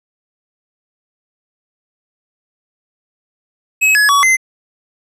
square tone with pitch steps, 2563 / 1691 / 1131 / 2065 Hz, E7 / G#6 / C#6 / C7, -49 / +31 / +34 / -23 cents, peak -9 dBFS, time 3.81-4.37 s, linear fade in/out 20 ms, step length 140 ms, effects low-pass 12000 Hz 12 dB/octave

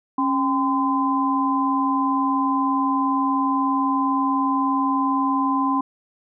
sine tone cluster, 273.7 / 793 / 1025 Hz, C#4 / G5 / C6, -22 / +20 / -36 cents, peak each -21 / -28 / -21 dBFS, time 0.18-5.81 s, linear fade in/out 5 ms, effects none

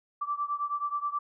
sine beating tone pair, 1163 / 1172.4 Hz, D6 / D6, -17 / -3 cents, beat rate 9.4 Hz, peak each -31 / -33 dBFS, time 0.21-1.19 s, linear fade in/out 10 ms, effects none

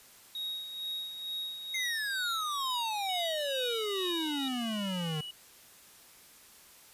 triangle tone with tremolo, 3775 Hz, A#7, 21 cents sharp, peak -32 dBFS, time 0.35-4.48 s, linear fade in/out 2 ms, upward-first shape sine, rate 2.2 Hz, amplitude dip 55%
square exponential sweep, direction down, 2127 to 150 Hz, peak -33 dBFS, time 1.74-5.21 s, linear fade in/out 5 ms
triangle tone with pitch glide, 2960 to 2933 Hz, F#7 to F#7, 0 to -16 cents, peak -38 dBFS, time 3.09-5.31 s, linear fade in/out 5 ms, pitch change -16 cents, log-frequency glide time 3.57-4.08 s
effects white hiss -56 dBFS RMS until 6.93 s + resampled to 32000 Hz

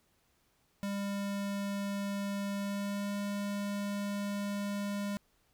square tone with pitch glide, 200 to 202.4 Hz, G3 to G#3, +35 to -44 cents, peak -34 dBFS, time 0.83-5.17 s, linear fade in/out 0 ms, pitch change +21 cents, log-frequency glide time 2.55-3.15 s, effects pink hiss -72 dBFS RMS until 5.53 s

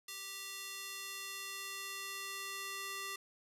square tone with high-pass filter sweep, 392 Hz, G4, in tune, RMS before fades -44 dBFS, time 0.08-3.16 s, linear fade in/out 5 ms, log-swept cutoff 2900 to 1400 Hz, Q 0.7, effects resampled to 32000 Hz + 10-bit

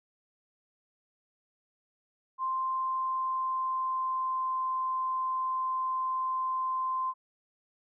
sine tone with pitch glide, 1046.5 to 1039.3 Hz, C6 to C6, 0 to -12 cents, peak -28 dBFS, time 2.38-7.14 s, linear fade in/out 50 ms, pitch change -12 cents, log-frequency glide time 2.66-4.65 s, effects none

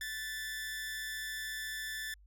sawtooth tone with amplitude modulation, 1754 Hz, A6, 6 cents flat, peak -32 dBFS, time 0.01-2.14 s, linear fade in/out 2 ms, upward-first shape sine, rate 234 Hz, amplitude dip 50%, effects added 50 Hz sine -57 dBFS peak until 2.26 s

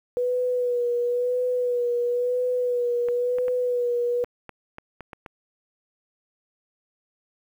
sine tone with vibrato, 489.9 Hz, B4, 14 cents flat, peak -21 dBFS, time 0.17-4.24 s, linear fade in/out 0 ms, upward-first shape sine, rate 0.98 Hz, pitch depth 33 cents each way
clicks, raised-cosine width 0.5 ms, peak -23 dBFS, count 9, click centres 3.086 / 3.385 / 3.482 / 4.245 / 4.493 / 4.784 / 5.007 / 5.132 / 5.262 s
effects 9-bit

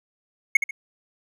triangle tone with echo, 2182 Hz, C#7, 28 cents flat, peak -9 dBFS, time 0.55-0.57 s, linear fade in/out 5 ms, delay 70 ms, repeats 2, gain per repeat -9 dB, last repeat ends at 0.71 s, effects none

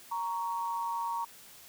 sine tone pair together, 932.3 / 1116.2 Hz, A#5 / C#6, 0 / +12 cents, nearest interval minor third, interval 312 cents, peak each -32 / -37 dBFS, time 0.11-1.25 s, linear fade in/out 10 ms, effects white hiss -53 dBFS RMS until 1.68 s

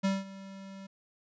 square tone with ADSR envelope, 194.2 Hz, G3, 16 cents flat, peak -25 dBFS, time 0.03-0.87 s, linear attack 19 ms, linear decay 190 ms, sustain -19 dB, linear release 10 ms, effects resampled to 16000 Hz

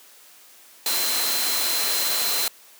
sine tone in noise, 4091 Hz, C8, 40 cents flat, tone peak -27 dBFS, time 0.86-2.48 s, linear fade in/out 2 ms, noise white, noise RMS -24 dBFS, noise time 0.86-2.48 s, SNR -6 dB, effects white hiss -50 dBFS RMS until 2.79 s + high-pass 300 Hz 12 dB/octave

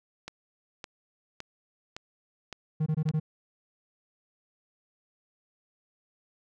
click train, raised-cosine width 0.2 ms, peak -21 dBFS, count 6, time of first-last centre 0.28-3.089 s, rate 1.78 Hz
triangle tone bursts, 155.4 Hz, D#3, 2 cents flat, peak -22 dBFS, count 5, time 2.8-3.199 s, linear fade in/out 10 ms, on 63 ms, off 21 ms
effects none

